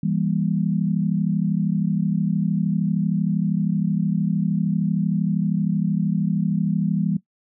sine chord, E diminished, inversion none, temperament just, 164.81 / 197.78 / 237.3 Hz, E3 / G3 / Bb3, 0 / +16 / +31 cents, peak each -22 / -22 / -28 dBFS, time 0.03-7.17 s, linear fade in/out 5 ms, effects noise-tail reverb RT60 0.1 s tail -17 dB re dry

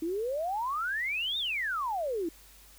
sine exponential two-way sweep, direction up then down, 312.2 to 3741 to 312.2 Hz, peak -29 dBFS, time 0.02-2.29 s, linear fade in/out 5 ms, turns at 1.38 s, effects added 50 Hz sine -57 dBFS peak until 2.78 s + white hiss -56 dBFS RMS until 2.78 s

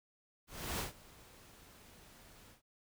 pink noise with ADSR envelope, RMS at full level -37 dBFS, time 0.47-2.62 s, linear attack 320 ms, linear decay 130 ms, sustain -22 dB, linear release 120 ms, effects none

